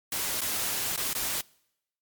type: noise with dropouts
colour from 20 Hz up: white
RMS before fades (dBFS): -30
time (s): 0.12-1.41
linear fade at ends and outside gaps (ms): 2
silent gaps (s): 0.407-0.415 / 0.962-0.975 / 1.132-1.15
effects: noise-tail reverb RT60 0.8 s tail -25 dB re dry + MP3 96 kbps